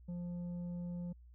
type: tone with tanh clipping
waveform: triangle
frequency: 175.2 Hz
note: F3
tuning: 6 cents sharp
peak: -40 dBFS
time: 0.08-1.13 s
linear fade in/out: 10 ms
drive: 10 dB
effects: added 60 Hz sine -55 dBFS peak until 1.34 s